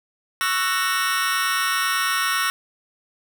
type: chord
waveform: sawtooth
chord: F# dominant seventh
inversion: second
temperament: just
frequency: 1110 / 1332 / 1480 / 1850 Hz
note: C#6 / E6 / F#6 / A#6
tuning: +2 / +18 / 0 / -14 cents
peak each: -22 dBFS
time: 0.41-2.5 s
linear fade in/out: 0 ms
effects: none